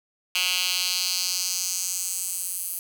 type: tone with high-pass filter sweep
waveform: 10% pulse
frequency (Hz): 181.7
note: F#3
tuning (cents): -31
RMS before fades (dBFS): -27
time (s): 0.35-2.79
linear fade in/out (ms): 2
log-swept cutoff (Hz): 2900 to 11000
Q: 2.1
effects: 8-bit